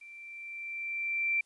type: tone with level ramp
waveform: sine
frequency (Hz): 2349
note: D7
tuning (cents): 0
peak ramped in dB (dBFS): -47 to -25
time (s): 0.01-1.41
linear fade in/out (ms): 5
effects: white hiss -70 dBFS RMS until 1.45 s + resampled to 24000 Hz